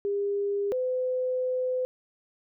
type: tone pair in turn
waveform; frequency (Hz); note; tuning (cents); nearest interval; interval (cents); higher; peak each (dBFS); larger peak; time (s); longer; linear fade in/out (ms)
sine; 403.4 / 508.3; G4 / B4; +50 / +50; major third; 400; second; -25; neither; 0.05-0.72 / 0.72-1.85; second; 0
effects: none